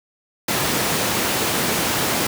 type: high-pass noise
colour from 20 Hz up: pink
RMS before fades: -21 dBFS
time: 0.48-2.27 s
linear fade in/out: 5 ms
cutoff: 150 Hz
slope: 12 dB/octave
effects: none